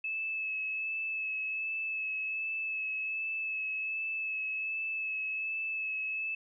sine tone with vibrato, 2604 Hz, E7, 22 cents flat, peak -32 dBFS, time 0.04-6.35 s, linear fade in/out 5 ms, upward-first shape sine, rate 1.3 Hz, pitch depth 17 cents each way, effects none

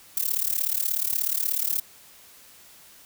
violet noise with amplitude modulation, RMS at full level -22 dBFS, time 0.17-1.8 s, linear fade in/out 2 ms, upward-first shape sine, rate 36.6 Hz, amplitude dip 90%, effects white hiss -51 dBFS RMS until 3.05 s

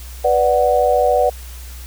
sine chord, B minor, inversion none, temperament equal, 493.9 / 587.3 / 740 Hz, B4 / D5 / F#5, 0 / 0 / 0 cents, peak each -16 dBFS, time 0.24-1.3 s, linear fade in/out 10 ms, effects added 62 Hz sine -31 dBFS peak until 1.86 s + white hiss -40 dBFS RMS until 1.86 s

